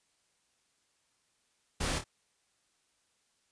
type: noise with echo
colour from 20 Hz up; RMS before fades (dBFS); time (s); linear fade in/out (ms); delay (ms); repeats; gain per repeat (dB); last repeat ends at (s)
pink; -33; 1.8-1.99; 10; 26; 2; -7; 2.042
effects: white hiss -74 dBFS RMS until 3.51 s + resampled to 22050 Hz